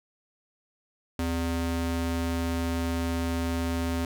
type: ring-modulated tone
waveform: square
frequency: 166.4 Hz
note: E3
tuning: 17 cents sharp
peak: -24 dBFS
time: 1.19-4.05 s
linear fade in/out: 2 ms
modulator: 89.3 Hz
effects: none